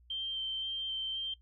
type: tone with vibrato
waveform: sine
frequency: 3136 Hz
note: G7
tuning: in tune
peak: -33 dBFS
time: 0.1-1.34 s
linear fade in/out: 5 ms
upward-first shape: square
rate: 1.9 Hz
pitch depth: 9 cents each way
effects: noise-tail reverb RT60 0.1 s tail -18 dB re dry + added 60 Hz sine -59 dBFS peak until 1.41 s